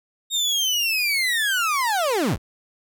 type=linear sweep; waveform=30% pulse; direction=down; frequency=3729 to 30 Hz; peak=-17 dBFS; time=0.3-2.38 s; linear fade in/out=50 ms; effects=none